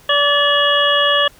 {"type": "harmonic tone with a mistuned harmonic", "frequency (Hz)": 577, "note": "D5", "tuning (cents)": -31, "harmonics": [1, 2, 3, 5, 6], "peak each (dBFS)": [-18, -18, -18, -18, -18], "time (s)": [0.09, 1.28], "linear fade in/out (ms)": 5, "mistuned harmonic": 6, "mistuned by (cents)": -64, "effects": ["pink hiss -47 dBFS RMS until 1.39 s"]}